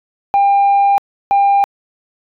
sine tone pair in turn, 799 / 799 Hz, G5 / G5, +33 / +33 cents, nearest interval unison, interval 0 cents, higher neither, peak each -6 dBFS, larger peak neither, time 0.34-0.98 / 1.31-1.64 s, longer first, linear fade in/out 0 ms, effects tanh soft clip ceiling -7 dBFS

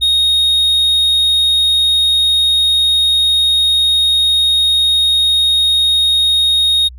triangle tone, 3729 Hz, A#7, in tune, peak -8 dBFS, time 0.01-6.89 s, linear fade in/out 20 ms, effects added 62 Hz sine -31 dBFS peak until 6.98 s

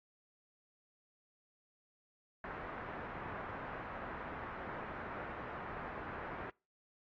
white low-pass noise, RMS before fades -45 dBFS, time 2.44-6.5 s, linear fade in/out 2 ms, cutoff 1600 Hz, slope 24 dB/octave, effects noise-tail reverb RT60 0.3 s tail -25 dB re dry + AAC 32 kbps

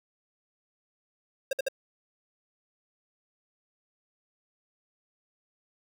square tone bursts, 537 Hz, C5, 45 cents sharp, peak -26 dBFS, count 3, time 1.51-1.685 s, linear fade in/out 5 ms, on 21 ms, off 56 ms, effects none

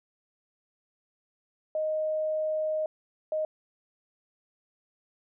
sine tone bursts at uneven times, 622 Hz, D#5, 1 cent flat, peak -26 dBFS, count 2, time 1.75-2.86 / 3.32-3.45 s, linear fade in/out 2 ms, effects none

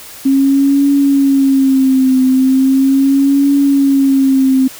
sine tone with vibrato, 269.8 Hz, C#4, 47 cents flat, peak -7 dBFS, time 0.25-4.68 s, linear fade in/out 10 ms, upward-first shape triangle, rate 0.38 Hz, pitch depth 76 cents each way, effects white hiss -33 dBFS RMS until 4.79 s

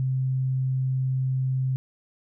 sine tone, 130.81 Hz, C3, in tune, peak -22 dBFS, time 0-1.76 s, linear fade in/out 0 ms, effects none

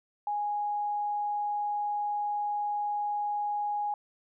sine tone, 828 Hz, G#5, 5 cents flat, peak -28 dBFS, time 0.27-3.94 s, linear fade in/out 2 ms, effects none

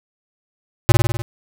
square tone with echo, 116.54 Hz, A#2, in tune, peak -6 dBFS, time 0.89-0.92 s, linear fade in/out 0 ms, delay 50 ms, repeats 6, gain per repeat -3 dB, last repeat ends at 1.22 s, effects none

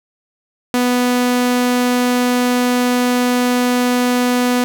sawtooth tone, 247 Hz, B3, in tune, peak -9 dBFS, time 0.74-4.64 s, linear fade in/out 0 ms, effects none

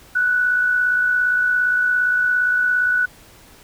sine tone with amplitude modulation, 1480 Hz, F#6, in tune, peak -13 dBFS, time 0.15-3.06 s, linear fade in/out 10 ms, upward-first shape sine, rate 57.4 Hz, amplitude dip 40%, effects pink hiss -47 dBFS RMS until 3.63 s

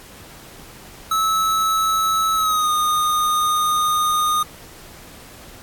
square tone with pitch glide, 1300 to 1229.2 Hz, E6 to D#6, -24 to -21 cents, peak -17 dBFS, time 1.11-4.43 s, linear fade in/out 5 ms, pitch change -97 cents, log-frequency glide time 2.35-2.7 s, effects pink hiss -42 dBFS RMS until 5.62 s + AAC 64 kbps

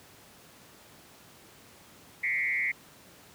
sine tone with frequency modulation, 2098 Hz, C7, 4 cents sharp, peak -26 dBFS, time 2.23-2.72 s, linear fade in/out 10 ms, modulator 140 Hz, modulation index 1.2, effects pink hiss -54 dBFS RMS until 3.34 s + high-pass 100 Hz 12 dB/octave

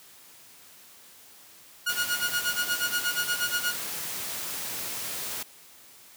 sawtooth tone with tremolo, 1439 Hz, F#6, 49 cents flat, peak -20 dBFS, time 1.86-3.76 s, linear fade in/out 10 ms, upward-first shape sine, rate 8.4 Hz, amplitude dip 90%
white noise, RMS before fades -34 dBFS, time 1.89-5.43 s, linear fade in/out 5 ms
effects white hiss -52 dBFS RMS until 6.16 s + high-pass 80 Hz 12 dB/octave

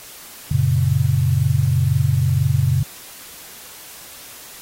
sine chord, F# major, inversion none, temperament equal, 92.5 / 116.54 / 138.59 Hz, F#2 / A#2 / C#3, 0 / 0 / 0 cents, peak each -20 / -19 / -17 dBFS, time 0.51-2.83 s, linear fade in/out 5 ms, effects white hiss -39 dBFS RMS until 4.61 s + AAC 48 kbps

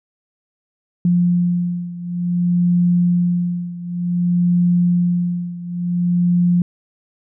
sine beating tone pair, 175.5 / 176.05 Hz, F3 / F3, +9 / +14 cents, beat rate 0.55 Hz, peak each -16 / -19 dBFS, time 1.05-6.62 s, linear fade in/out 2 ms, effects none

